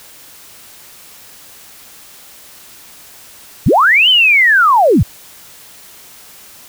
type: linear two-way sweep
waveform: sine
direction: up then down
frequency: 59.3 to 3118 to 59.3 Hz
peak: -6 dBFS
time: 3.66-5.03 s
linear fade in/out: 5 ms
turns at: 4.09 s
effects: white hiss -39 dBFS RMS until 6.68 s